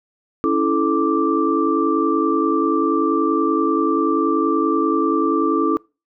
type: tone cluster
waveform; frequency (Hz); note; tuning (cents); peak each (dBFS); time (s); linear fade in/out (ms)
sine; 280.1 / 330.5 / 435 / 1174; C#4 / E4 / A4 / D6; +18 / +5 / -20 / -1; -21 / -19 / -22 / -21; 0.44-5.77; 0
effects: noise-tail reverb RT60 0.3 s tail -25 dB re dry